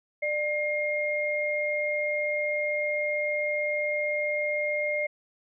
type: tone pair together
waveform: sine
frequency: 597.4 / 2129 Hz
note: D5 / C7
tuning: +29 / +30 cents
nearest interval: octave + minor seventh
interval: 2201 cents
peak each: -28 / -28 dBFS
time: 0.22-5.07 s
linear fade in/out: 10 ms
effects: none